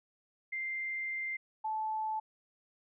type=tone pair in turn; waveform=sine; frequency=2093 / 870.6 Hz; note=C7 / A5; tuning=0 / -19 cents; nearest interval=octave + minor third; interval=1519 cents; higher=first; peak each=-34 / -32 dBFS; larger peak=second; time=0.52-1.37 / 1.64-2.2 s; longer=first; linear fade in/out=10 ms; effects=none